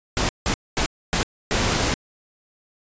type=noise bursts at uneven times; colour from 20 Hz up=pink; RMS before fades=-21 dBFS; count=5; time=0.17-0.29 / 0.46-0.54 / 0.77-0.86 / 1.13-1.23 / 1.51-1.94 s; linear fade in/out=0 ms; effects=resampled to 16000 Hz